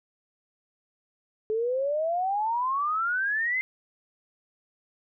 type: exponential sweep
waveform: sine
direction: up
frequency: 427.2 to 2099 Hz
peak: -24 dBFS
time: 1.5-3.61 s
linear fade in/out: 0 ms
effects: none